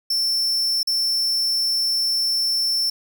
45% pulse tone with dropouts, 5380 Hz, E8, 34 cents sharp, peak -19 dBFS, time 0.1-2.9 s, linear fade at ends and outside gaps 5 ms, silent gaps 0.831-0.871 s, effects 9-bit

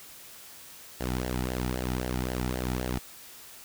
sawtooth tone with flanger, 62.6 Hz, B1, 24 cents sharp, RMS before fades -31 dBFS, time 1-2.99 s, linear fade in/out 10 ms, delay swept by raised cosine 0.8 to 1.9 ms, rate 3.8 Hz, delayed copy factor -0.65, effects white hiss -48 dBFS RMS until 3.64 s

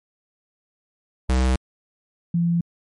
square / sine tone pair in turn, 64 / 170.56 Hz, C2 / F3, -38 / -41 cents, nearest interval octave + perfect fourth, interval 1697 cents, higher second, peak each -17 dBFS, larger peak neither, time 1.29-1.56 / 2.34-2.61 s, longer neither, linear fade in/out 5 ms, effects MP3 48 kbps

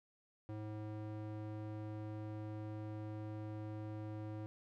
square tone with band-pass filter, 107.1 Hz, A2, 46 cents flat, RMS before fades -45 dBFS, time 0.49-4.46 s, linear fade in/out 0 ms, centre 310 Hz, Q 0.66, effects none

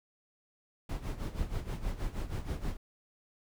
brown noise with tremolo, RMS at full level -33 dBFS, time 0.89-2.77 s, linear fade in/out 5 ms, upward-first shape sine, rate 6.3 Hz, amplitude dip 75%, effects none

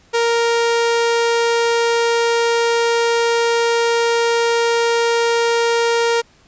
sawtooth tone, 466.2 Hz, A#4, in tune, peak -10 dBFS, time 0.13-6.22 s, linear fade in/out 20 ms, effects pink hiss -52 dBFS RMS until 6.47 s + resampled to 16000 Hz

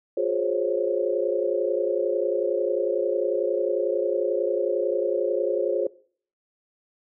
sine chord, Db major seventh, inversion first, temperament equal with one note detuned, 357.2 / 415.3 / 523.3 / 554.4 Hz, F4 / Ab4 / C5 / Db5, +39 / 0 / 0 / 0 cents, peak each -27 dBFS, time 0.17-5.87 s, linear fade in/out 5 ms, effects noise-tail reverb RT60 0.5 s tail -20 dB re dry

